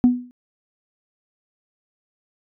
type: tone with exponential decay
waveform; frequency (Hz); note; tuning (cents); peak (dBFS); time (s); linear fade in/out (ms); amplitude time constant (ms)
sine; 246.9; B3; 0; -6; 0.04-0.31; 0; 57
effects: tanh soft clip ceiling -7 dBFS